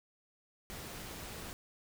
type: noise with amplitude modulation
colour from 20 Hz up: pink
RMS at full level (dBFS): -44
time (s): 0.7-1.53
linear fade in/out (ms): 0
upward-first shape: sine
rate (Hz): 198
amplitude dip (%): 30
effects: none